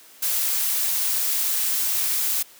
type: noise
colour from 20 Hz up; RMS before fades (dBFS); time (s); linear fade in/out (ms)
blue; -23; 0.22-2.43; 10
effects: white hiss -49 dBFS RMS until 2.59 s + high-pass 200 Hz 12 dB/octave